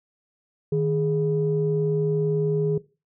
sine tone pair together, 155.56 / 415.3 Hz, D#3 / G#4, 0 / 0 cents, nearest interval octave + perfect fourth, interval 1700 cents, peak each -22 dBFS, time 0.72-2.78 s, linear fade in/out 5 ms, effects noise-tail reverb RT60 0.3 s tail -19 dB re dry + tanh soft clip ceiling -12 dBFS

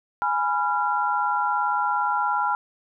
sine chord, F diminished, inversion first, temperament equal with one note detuned, 830.6 / 987.8 / 1378.5 Hz, Ab5 / Cb6 / F6, 0 / 0 / -23 cents, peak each -25 dBFS, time 0.22-2.55 s, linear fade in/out 0 ms, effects none

